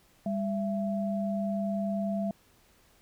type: tone pair together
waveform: sine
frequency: 200 / 669.8 Hz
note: G3 / E5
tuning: +35 / +27 cents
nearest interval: octave + major sixth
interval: 2092 cents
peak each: -29 / -33 dBFS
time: 0.26-2.31 s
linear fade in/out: 2 ms
effects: pink hiss -63 dBFS RMS until 3.01 s